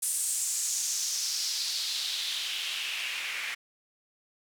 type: noise with band-pass filter sweep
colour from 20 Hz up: white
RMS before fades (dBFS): -32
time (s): 0.02-3.55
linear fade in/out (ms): 10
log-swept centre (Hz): 9100 to 2100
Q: 3
effects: none